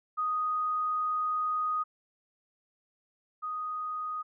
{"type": "tone pair in turn", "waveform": "sine", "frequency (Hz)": [1244.5, 1244.5], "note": ["D#6", "D#6"], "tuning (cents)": [0, 0], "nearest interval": "unison", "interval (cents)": 0, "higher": "neither", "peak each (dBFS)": [-27, -32], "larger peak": "first", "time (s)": [[0.17, 1.84], [3.42, 4.23]], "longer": "first", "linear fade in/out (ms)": 20, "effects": []}